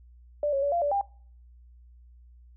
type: tone with pitch steps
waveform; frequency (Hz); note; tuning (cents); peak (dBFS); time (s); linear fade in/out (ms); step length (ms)
sine; 588 / 550 / 570 / 689 / 579 / 799; D5 / C#5 / C#5 / F5 / D5 / G5; +2 / -14 / +48 / -24 / -25 / +33; -23; 0.43-1.012; 2; 97
effects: noise-tail reverb RT60 0.5 s tail -24 dB re dry + added 60 Hz sine -50 dBFS peak until 2.56 s